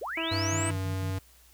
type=linear sweep; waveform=sine; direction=up; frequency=329.6 to 8590 Hz; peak=-32 dBFS; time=0.01-0.7 s; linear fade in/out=10 ms
type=harmonic tone; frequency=327.4 Hz; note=E4; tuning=12 cents flat; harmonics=1 / 2 / 3 / 4 / 5 / 6 / 7 / 8 / 9; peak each=-34 / -37 / -39 / -40 / -41 / -42 / -42 / -43 / -44 dBFS; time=0.17-0.71 s; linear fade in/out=5 ms
type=tone with pitch glide; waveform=square; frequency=98 to 94.99 Hz; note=G2 to F#2; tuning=0 to +46 cents; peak=-30 dBFS; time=0.31-1.19 s; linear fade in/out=10 ms; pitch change=-54 cents; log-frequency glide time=0.69-0.76 s
type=tone with tremolo; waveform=sine; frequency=156 Hz; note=D#3; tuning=5 cents sharp; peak=-36 dBFS; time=0.52-1.18 s; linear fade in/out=5 ms; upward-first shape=square; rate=6 Hz; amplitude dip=80%
effects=added 60 Hz sine -59 dBFS peak until 1.53 s + white hiss -59 dBFS RMS until 1.53 s